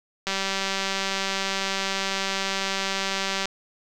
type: click train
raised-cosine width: 0.2 ms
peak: -9 dBFS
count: 619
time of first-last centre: 0.27-3.456 s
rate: 194 Hz
effects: none